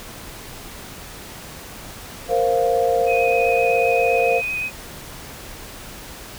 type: chord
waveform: sine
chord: Bb suspended second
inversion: none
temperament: equal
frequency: 466.2 / 523.3 / 698.5 Hz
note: Bb4 / C5 / F5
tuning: 0 / 0 / 0 cents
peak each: -20 dBFS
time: 2.28-4.42 s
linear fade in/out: 50 ms
type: tone with vibrato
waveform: sine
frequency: 2505 Hz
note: D#7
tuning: 11 cents sharp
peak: -22 dBFS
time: 3.06-4.71 s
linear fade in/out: 50 ms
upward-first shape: sine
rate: 7.7 Hz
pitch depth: 16 cents each way
effects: pink hiss -37 dBFS RMS until 6.38 s